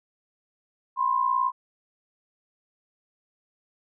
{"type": "tone pair together", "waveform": "sine", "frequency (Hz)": [998, 1057.3], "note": ["B5", "C6"], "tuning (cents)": [18, 18], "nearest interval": "minor second", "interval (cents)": 100, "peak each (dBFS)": [-25, -23], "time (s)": [0.96, 1.52], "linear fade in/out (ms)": 50, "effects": []}